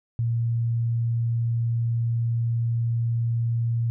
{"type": "tone", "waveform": "sine", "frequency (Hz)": 116.54, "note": "A#2", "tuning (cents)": 0, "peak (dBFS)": -21, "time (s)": [0.19, 3.9], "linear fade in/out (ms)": 0, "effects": []}